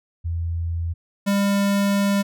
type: tone pair in turn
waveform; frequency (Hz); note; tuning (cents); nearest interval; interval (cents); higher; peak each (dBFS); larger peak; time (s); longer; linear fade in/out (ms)
sine / square; 84 / 200.1; E2 / G3; +33 / +36; octave + minor third; 1503; second; -22 / -18; second; 0.24-0.94 / 1.26-2.23; second; 20
effects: none